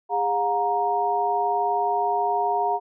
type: tone cluster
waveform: sine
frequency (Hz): 409.1 / 717 / 936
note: G#4 / F5 / A#5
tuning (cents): -26 / +45 / +7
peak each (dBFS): -28 / -23 / -24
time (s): 0.09-2.8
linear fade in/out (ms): 50
effects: none